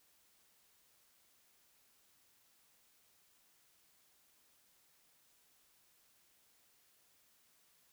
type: silence
effects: white hiss -71 dBFS RMS until 7.92 s